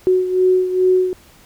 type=beating tone pair; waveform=sine; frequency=368.9 / 371.3 Hz; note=F#4 / F#4; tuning=-5 / +6 cents; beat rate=2.4 Hz; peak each=-13 / -19 dBFS; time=0.07-1.13 s; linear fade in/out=0 ms; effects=pink hiss -48 dBFS RMS until 1.45 s